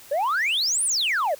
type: exponential two-way sweep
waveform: sine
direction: up then down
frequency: 535 to 10280 to 535 Hz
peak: -18 dBFS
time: 0.11-1.35 s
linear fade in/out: 10 ms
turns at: 0.84 s
effects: tanh soft clip ceiling -19 dBFS + white hiss -47 dBFS RMS until 1.39 s